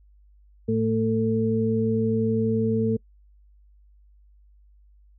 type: harmonic tone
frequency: 111.7 Hz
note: A2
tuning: 27 cents sharp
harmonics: 1 / 2 / 4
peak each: -27 / -23 / -24 dBFS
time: 0.68-2.97 s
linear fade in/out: 10 ms
effects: noise-tail reverb RT60 0.1 s tail -26 dB re dry + added 50 Hz sine -52 dBFS peak until 5.18 s